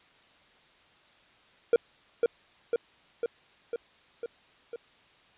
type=tone with echo; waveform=triangle; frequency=470 Hz; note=A#4; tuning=14 cents sharp; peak=-15 dBFS; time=1.73-1.76 s; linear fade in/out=2 ms; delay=500 ms; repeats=6; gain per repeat=-3 dB; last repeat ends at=4.76 s; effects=white hiss -60 dBFS RMS until 5.37 s + resampled to 8000 Hz